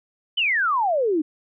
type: exponential sweep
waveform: sine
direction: down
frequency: 3104 to 291.8 Hz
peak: -18 dBFS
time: 0.37-1.22 s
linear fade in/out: 10 ms
effects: none